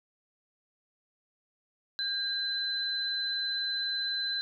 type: tone pair together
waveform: sine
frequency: 1604 / 4042 Hz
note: G6 / B7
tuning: +39 / +39 cents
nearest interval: octave + major third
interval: 1600 cents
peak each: -36 / -30 dBFS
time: 1.99-4.41 s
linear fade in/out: 0 ms
effects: none